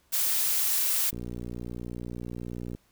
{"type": "noise", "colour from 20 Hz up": "blue", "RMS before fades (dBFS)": -26, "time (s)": [0.12, 1.11], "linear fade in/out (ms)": 20}
{"type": "click train", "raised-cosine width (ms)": 3, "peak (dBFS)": -24, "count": 98, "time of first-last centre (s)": [1.13, 2.749], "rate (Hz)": 59.9}
{"effects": ["pink hiss -66 dBFS RMS until 2.91 s"]}